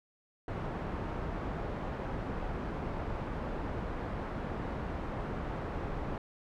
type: low-pass noise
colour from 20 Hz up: pink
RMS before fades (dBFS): -37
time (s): 0.48-6.18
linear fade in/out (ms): 2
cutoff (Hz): 1200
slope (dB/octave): 12
effects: none